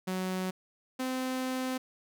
sawtooth tone pair in turn, 185.9 / 258 Hz, F#3 / C4, +8 / -24 cents, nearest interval tritone, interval 568 cents, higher second, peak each -27 dBFS, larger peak neither, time 0.07-0.51 / 0.99-1.78 s, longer second, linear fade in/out 10 ms, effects none

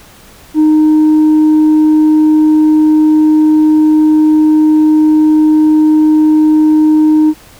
sine tone with tanh clipping, 308.6 Hz, D#4, 14 cents flat, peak -5 dBFS, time 0.54-7.34 s, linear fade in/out 50 ms, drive 1 dB, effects pink hiss -39 dBFS RMS until 7.59 s

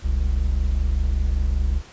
triangle tone pair together, 42.84 / 68 Hz, F1 / C#2, -33 / -33 cents, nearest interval minor sixth, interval 800 cents, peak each -20 / -18 dBFS, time 0.02-1.82 s, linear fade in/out 50 ms, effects pink hiss -46 dBFS RMS until 1.92 s + resampled to 16000 Hz

